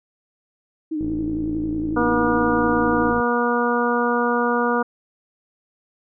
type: tone with vibrato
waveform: sine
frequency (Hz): 309.3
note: D#4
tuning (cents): -10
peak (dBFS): -22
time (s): 0.91-3.11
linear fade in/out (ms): 10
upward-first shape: sine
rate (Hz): 11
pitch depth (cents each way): 57
type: click train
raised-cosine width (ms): 3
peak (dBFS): -19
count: 123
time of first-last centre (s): 1.01-3.2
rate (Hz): 55.7
type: harmonic tone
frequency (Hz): 240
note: B3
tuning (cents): -49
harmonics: 1 / 2 / 3 / 4 / 5 / 6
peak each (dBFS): -23 / -22 / -28 / -25 / -25 / -26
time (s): 1.96-4.83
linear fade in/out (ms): 10
effects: none